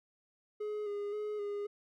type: tone with vibrato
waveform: triangle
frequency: 415.3 Hz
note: G#4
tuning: in tune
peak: -33 dBFS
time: 0.6-1.67 s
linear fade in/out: 10 ms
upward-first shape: square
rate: 1.9 Hz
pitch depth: 26 cents each way
effects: none